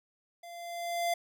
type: tone with level ramp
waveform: square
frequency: 689 Hz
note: F5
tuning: 24 cents flat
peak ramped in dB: -46 to -27 dBFS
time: 0.43-1.14 s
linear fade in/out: 5 ms
effects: none

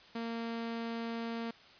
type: tone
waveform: sawtooth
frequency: 230.4 Hz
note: A#3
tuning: 20 cents flat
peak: -32 dBFS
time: 0.15-1.51 s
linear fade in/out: 5 ms
effects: white hiss -57 dBFS RMS until 1.79 s + resampled to 11025 Hz

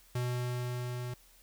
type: tone with level ramp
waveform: square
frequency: 123.47 Hz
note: B2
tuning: in tune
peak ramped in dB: -31 to -37 dBFS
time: 0.15-1.14 s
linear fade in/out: 5 ms
effects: added 40 Hz sine -63 dBFS peak until 1.42 s + white hiss -62 dBFS RMS until 1.42 s

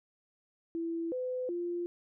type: tone with pitch steps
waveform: sine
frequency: 332.6 / 506 / 348 Hz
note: E4 / B4 / F4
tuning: +16 / +42 / -6 cents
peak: -32 dBFS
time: 0.75-1.86 s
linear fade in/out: 0 ms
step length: 370 ms
effects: none

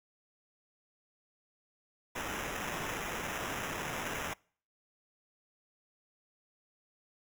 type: noise with sample-and-hold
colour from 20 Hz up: violet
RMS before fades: -38 dBFS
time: 2.15-4.34 s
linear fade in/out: 10 ms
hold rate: 4410 Hz
effects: noise-tail reverb RT60 0.5 s tail -26 dB re dry

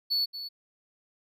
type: tone with echo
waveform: triangle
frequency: 4435 Hz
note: C#8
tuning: in tune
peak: -23 dBFS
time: 0.1-0.26 s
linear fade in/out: 20 ms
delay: 230 ms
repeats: 1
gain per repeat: -11 dB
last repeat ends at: 0.49 s
effects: none

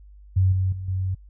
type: tone with level steps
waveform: sine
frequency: 93.9 Hz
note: F#2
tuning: 26 cents sharp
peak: -15 / -19 / -29 / -22 dBFS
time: 0.36-1.15 s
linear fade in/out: 10 ms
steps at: 0.52 / 0.72 / 0.88 s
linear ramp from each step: 5 ms
effects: added 50 Hz sine -44 dBFS peak until 1.29 s

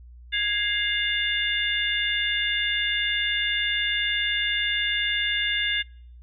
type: tone cluster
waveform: sine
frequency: 1651 / 2103 / 2831 / 3550 Hz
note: G#6 / C7 / F7 / A7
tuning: -11 / +8 / +23 / +15 cents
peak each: -28 dBFS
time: 0.32-5.83 s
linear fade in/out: 20 ms
effects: noise-tail reverb RT60 0.6 s tail -25 dB re dry + added 60 Hz sine -43 dBFS peak until 6.22 s

